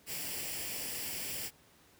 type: noise with comb filter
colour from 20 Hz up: white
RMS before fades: -39 dBFS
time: 0.06-1.51 s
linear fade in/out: 50 ms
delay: 0.39 ms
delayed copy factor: +0.6
effects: pink hiss -63 dBFS RMS until 1.99 s + high-pass 60 Hz 12 dB/octave